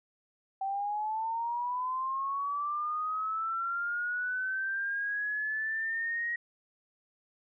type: linear sweep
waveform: sine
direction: up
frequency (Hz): 770 to 1895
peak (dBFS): -30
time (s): 0.61-6.36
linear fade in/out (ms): 5
effects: none